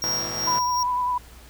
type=tone with tremolo; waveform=square; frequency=5600 Hz; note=F8; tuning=4 cents sharp; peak=-23 dBFS; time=0.02-0.83 s; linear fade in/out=2 ms; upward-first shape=sine; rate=2.6 Hz; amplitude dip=60%
type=chord; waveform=5% pulse; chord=A suspended second; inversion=none; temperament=equal with one note detuned; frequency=108.36 / 123.47 / 164.81 Hz; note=A2 / B2 / E3; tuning=-26 / 0 / 0 cents; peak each=-25 / -25 / -24 dBFS; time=0.04-0.59 s; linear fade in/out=0 ms
type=tone with vibrato; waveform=sine; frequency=991 Hz; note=B5; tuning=6 cents sharp; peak=-21 dBFS; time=0.47-1.18 s; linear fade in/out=5 ms; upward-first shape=sine; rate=10 Hz; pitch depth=22 cents each way
effects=added 60 Hz sine -46 dBFS peak until 1.49 s + pink hiss -49 dBFS RMS until 1.49 s